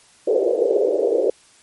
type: band-pass noise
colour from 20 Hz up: white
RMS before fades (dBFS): -18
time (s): 0.27-1.3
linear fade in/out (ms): 5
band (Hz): 380 to 530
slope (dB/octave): 48
effects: white hiss -52 dBFS RMS until 1.62 s + MP3 48 kbps